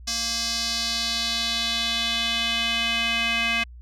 square tone with band-pass filter sweep, 231.2 Hz, A#3, 14 cents flat, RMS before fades -25 dBFS, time 0.07-3.64 s, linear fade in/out 10 ms, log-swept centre 5400 to 2500 Hz, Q 2.9, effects added 60 Hz sine -40 dBFS peak until 3.81 s

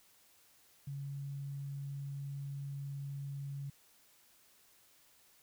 sine tone, 139.7 Hz, C#3, 14 cents sharp, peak -39 dBFS, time 0.87-3.7 s, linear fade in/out 5 ms, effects white hiss -66 dBFS RMS until 5.42 s

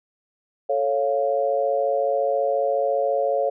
sine chord, A augmented, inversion none, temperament equal, 440 / 554.4 / 698.5 Hz, A4 / C#5 / E#5, 0 / 0 / 0 cents, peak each -26 / -21 / -25 dBFS, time 0.69-3.5 s, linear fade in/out 10 ms, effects none

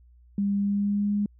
sine tone with pitch glide, 200.7 to 205.3 Hz, G3 to G#3, +41 to -20 cents, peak -22 dBFS, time 0.38-1.26 s, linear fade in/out 2 ms, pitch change +39 cents, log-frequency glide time 0.58-1.14 s, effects added 60 Hz sine -52 dBFS peak until 1.39 s

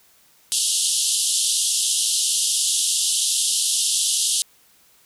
white band-pass noise, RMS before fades -21 dBFS, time 0.52-4.42 s, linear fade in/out 0 ms, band 2900 to 11000 Hz, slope 96 dB/octave, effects white hiss -56 dBFS RMS until 5.05 s

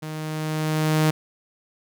sawtooth tone with level ramp, 155.56 Hz, D#3, in tune, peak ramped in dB -27 to -12 dBFS, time 0.02-1.11 s, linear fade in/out 10 ms, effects none

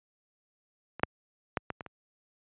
clicks, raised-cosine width 0.5 ms, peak -24 / -6 / -12 / -18 / -23 / -27 dBFS, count 6, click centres 0.996 / 1.034 / 1.572 / 1.703 / 1.808 / 1.863 s, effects high-pass 80 Hz 12 dB/octave + resampled to 8000 Hz

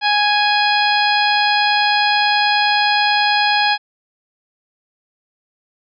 harmonic tone, 830.6 Hz, G#5, in tune, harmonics 1 / 2 / 3 / 4 / 5 / 6, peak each -16 / -19 / -21 / -22 / -23 / -24 dBFS, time 0.01-3.78 s, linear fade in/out 50 ms, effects none

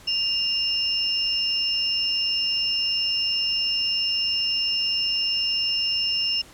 sine tone pair together, 2811 / 5306 Hz, F7 / E8, +11 / +10 cents, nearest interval major seventh, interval 1099 cents, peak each -24 dBFS, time 0.07-6.42 s, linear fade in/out 10 ms, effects pink hiss -48 dBFS RMS until 6.53 s + low-pass 12000 Hz 12 dB/octave

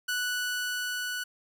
sawtooth tone with level ramp, 1480 Hz, F#6, in tune, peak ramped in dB -24 to -28 dBFS, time 0.08-1.24 s, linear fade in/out 10 ms, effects 11-bit

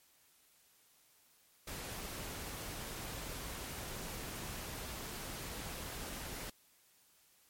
pink noise, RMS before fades -44 dBFS, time 1.67-6.5 s, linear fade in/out 5 ms, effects white hiss -68 dBFS RMS until 7.49 s + MP3 64 kbps

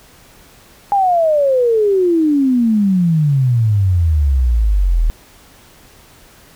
sine exponential sweep, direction down, 821 to 38.43 Hz, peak -10 dBFS, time 0.92-5.1 s, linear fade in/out 0 ms, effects pink hiss -45 dBFS RMS until 6.55 s

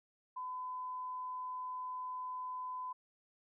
sine tone, 1010 Hz, B5, 39 cents sharp, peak -39 dBFS, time 0.36-2.93 s, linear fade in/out 10 ms, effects none

